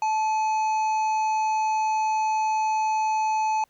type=harmonic tone with a mistuned harmonic; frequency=870 Hz; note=A5; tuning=20 cents flat; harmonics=1 / 3 / 5 / 7 / 8; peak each=-21 / -36 / -47 / -43 / -51 dBFS; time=0.02-3.64 s; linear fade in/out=2 ms; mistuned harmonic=3; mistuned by=-51 cents; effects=pink hiss -66 dBFS RMS until 3.69 s